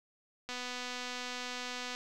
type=click train; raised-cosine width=0.2 ms; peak=-23 dBFS; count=363; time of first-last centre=0.49-1.95 s; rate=248 Hz; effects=none

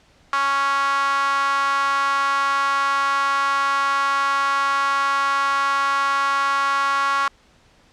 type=tone with high-pass filter; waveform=sawtooth; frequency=277.2 Hz; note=C#4; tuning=in tune; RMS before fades=-20 dBFS; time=0.33-7.28 s; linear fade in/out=2 ms; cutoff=1200 Hz; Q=8.4; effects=pink hiss -55 dBFS RMS until 7.92 s + low-pass 6000 Hz 12 dB/octave

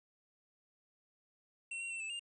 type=tone with pitch steps; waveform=square; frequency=2716 / 2744 / 2698 / 2624 / 2803 Hz; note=F7 / F7 / E7 / E7 / F7; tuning=-49 / -31 / +40 / -9 / +6 cents; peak=-40 dBFS; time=1.71-2.195 s; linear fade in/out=5 ms; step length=97 ms; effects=resampled to 24000 Hz + 12-bit

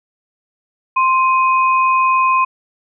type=tone pair together; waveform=sine; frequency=1046.5 / 2510 Hz; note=C6 / D#7; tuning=0 / +15 cents; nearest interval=octave + minor third; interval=1515 cents; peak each=-11 / -20 dBFS; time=0.96-2.45 s; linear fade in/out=10 ms; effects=none

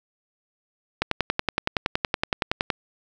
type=click train; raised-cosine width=0.3 ms; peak=-5 dBFS; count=19; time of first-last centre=1.02-2.702 s; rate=10.7 Hz; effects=none

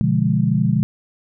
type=chord; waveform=sine; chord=B diminished seventh; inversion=none; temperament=equal; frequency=123.47 / 146.83 / 174.61 / 207.7 Hz; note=B2 / D3 / F3 / Ab3; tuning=0 / 0 / 0 / 0 cents; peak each=-20 dBFS; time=0.01-0.83 s; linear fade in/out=0 ms; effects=none

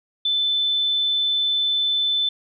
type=tone; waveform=sine; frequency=3520 Hz; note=A7; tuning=in tune; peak=-18 dBFS; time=0.25-2.29 s; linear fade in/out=5 ms; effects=none

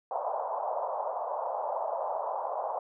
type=band-pass noise; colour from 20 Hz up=pink; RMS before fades=-33 dBFS; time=0.11-2.79 s; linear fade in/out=2 ms; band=560 to 1000 Hz; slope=48 dB/octave; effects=none

